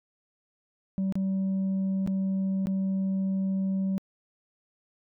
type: tone with dropouts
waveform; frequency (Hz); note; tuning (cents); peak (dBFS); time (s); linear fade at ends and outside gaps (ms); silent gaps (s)
sine; 191.9; G3; -37; -22; 0.98-3.98; 0; 1.124-1.155 / 2.064-2.075 / 2.658-2.67
effects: tanh soft clip ceiling -24 dBFS